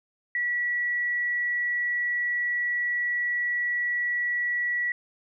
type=tone; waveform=sine; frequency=1940 Hz; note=B6; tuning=31 cents flat; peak=-24 dBFS; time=0.35-4.92 s; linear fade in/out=2 ms; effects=none